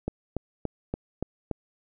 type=click train; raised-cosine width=2 ms; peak=-15 dBFS; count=6; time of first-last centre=0.08-1.513 s; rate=3.49 Hz; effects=none